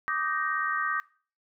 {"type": "chord", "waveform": "sine", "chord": "Eb major seventh", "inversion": "third", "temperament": "just", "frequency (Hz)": [1166.7, 1244.5, 1555.6, 1866.8], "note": ["D6", "Eb6", "G6", "Bb6"], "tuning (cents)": [-12, 0, -14, 2], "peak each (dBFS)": -32, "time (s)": [0.08, 1], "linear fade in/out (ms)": 0, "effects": ["noise-tail reverb RT60 0.4 s tail -21 dB re dry"]}